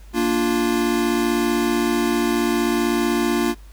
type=chord; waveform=square; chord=Bb major; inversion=none; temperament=equal; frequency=233.1 / 293.7 / 349.2 Hz; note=Bb3 / D4 / F4; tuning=0 / 0 / 0 cents; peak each=-23 / -24 / -22 dBFS; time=0.13-3.55 s; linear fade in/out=50 ms; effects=added 50 Hz sine -39 dBFS peak until 3.72 s + pink hiss -53 dBFS RMS until 3.72 s